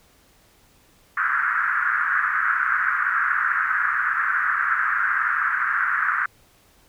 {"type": "band-pass noise", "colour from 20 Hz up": "pink", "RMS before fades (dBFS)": -22, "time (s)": [1.17, 6.26], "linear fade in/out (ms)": 5, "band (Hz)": [1300, 1700], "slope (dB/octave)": 48, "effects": ["pink hiss -57 dBFS RMS until 6.88 s"]}